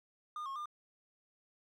triangle tone with pitch steps, 1215 / 1085 / 1203 Hz, D#6 / C#6 / D6, -42 / -37 / +41 cents, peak -37 dBFS, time 0.36-0.657 s, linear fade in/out 2 ms, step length 99 ms, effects none

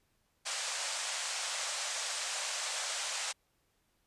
white band-pass noise, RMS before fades -37 dBFS, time 0.45-3.33 s, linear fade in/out 20 ms, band 540 to 8600 Hz, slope 48 dB/octave, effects pink hiss -75 dBFS RMS until 4.06 s + resampled to 32000 Hz

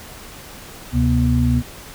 sine tone cluster, 72.2 / 128.6 / 242.2 Hz, D2 / C3 / B3, -29 / -30 / -34 cents, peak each -18 dBFS, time 0.92-1.63 s, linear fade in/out 50 ms, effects pink hiss -38 dBFS RMS until 1.94 s

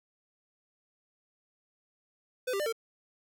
square tone with pitch steps, 505 / 395.3 / 597 / 453.3 Hz, B4 / G4 / D5 / A#4, +39 / +15 / +28 / -48 cents, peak -30 dBFS, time 2.47-2.726 s, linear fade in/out 10 ms, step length 64 ms, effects none

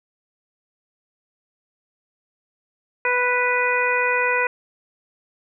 harmonic tone, 493.9 Hz, B4, in tune, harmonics 1 / 2 / 3 / 4 / 5, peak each -24 / -24 / -24 / -24 / -24 dBFS, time 3.05-4.47 s, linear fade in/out 2 ms, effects none

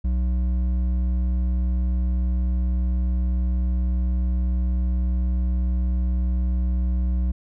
sine tone with hard clipping, 61.74 Hz, B1, in tune, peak -21 dBFS, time 0.04-7.32 s, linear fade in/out 10 ms, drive 7 dB, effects none

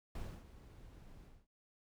brown noise with ADSR envelope, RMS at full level -42 dBFS, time 0.15-1.47 s, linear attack 4 ms, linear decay 280 ms, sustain -14 dB, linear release 240 ms, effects none

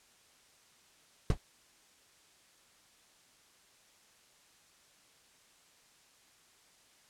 brown noise with exponential decay, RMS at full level -19 dBFS, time 1.3-1.38 s, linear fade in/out 2 ms, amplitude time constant 17 ms, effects white hiss -64 dBFS RMS until 7.09 s + low-pass 9000 Hz 12 dB/octave

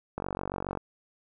click train, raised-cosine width 1 ms, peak -18 dBFS, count 29, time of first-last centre 0.18-0.773 s, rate 47.2 Hz, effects none

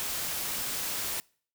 white noise, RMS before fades -33 dBFS, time 0-1.2 s, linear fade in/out 0 ms, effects noise-tail reverb RT60 0.5 s tail -26 dB re dry

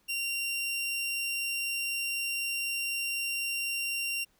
sawtooth tone, 2764 Hz, F7, 19 cents flat, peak -27 dBFS, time 0.08-4.25 s, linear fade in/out 20 ms, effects pink hiss -69 dBFS RMS until 4.39 s

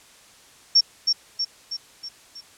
sine tone with echo, 5490 Hz, F8, 31 cents flat, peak -11 dBFS, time 0.75-0.81 s, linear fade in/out 10 ms, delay 320 ms, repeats 5, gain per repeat -5 dB, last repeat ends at 2.41 s, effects white hiss -51 dBFS RMS until 2.57 s + low-pass 9000 Hz 12 dB/octave

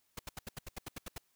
pink noise bursts, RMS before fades -42 dBFS, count 11, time 0.17-1.182 s, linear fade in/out 5 ms, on 22 ms, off 77 ms, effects white hiss -75 dBFS RMS until 1.35 s

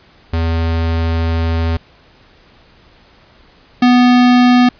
square tone pair in turn, 82.41 / 247 Hz, E2 / B3, 0 / 0 cents, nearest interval octave + perfect fifth, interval 1900 cents, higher second, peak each -14 / -7 dBFS, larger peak second, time 0.33-1.77 / 3.82-4.69 s, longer first, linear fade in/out 5 ms, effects pink hiss -47 dBFS RMS until 4.79 s + resampled to 11025 Hz

